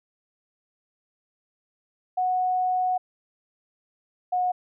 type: tone pair in turn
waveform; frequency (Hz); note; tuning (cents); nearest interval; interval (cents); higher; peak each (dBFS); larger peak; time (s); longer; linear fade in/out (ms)
sine; 736 / 727.1; F#5 / F#5; -9 / -30; unison; 21; first; -21; neither; 2.17-2.98 / 4.32-4.52; first; 10
effects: none